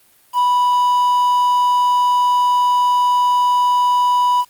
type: tone with quantisation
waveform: triangle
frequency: 985 Hz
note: B5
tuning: 5 cents flat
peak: -10 dBFS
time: 0.33-4.45 s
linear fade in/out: 50 ms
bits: 6
effects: white hiss -53 dBFS RMS until 4.49 s + Opus 32 kbps